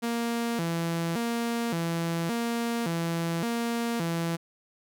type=tone with vibrato; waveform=sawtooth; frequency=197.8 Hz; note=G3; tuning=16 cents sharp; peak=-23 dBFS; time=0.02-4.37 s; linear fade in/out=20 ms; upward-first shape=square; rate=0.88 Hz; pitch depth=290 cents each way; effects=none